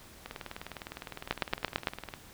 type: two click trains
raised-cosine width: 0.3 ms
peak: -23 / -11 dBFS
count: 38 / 6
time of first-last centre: 0.26-2.138 / 1.31-1.872 s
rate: 19.7 / 8.9 Hz
effects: pink hiss -53 dBFS RMS until 2.33 s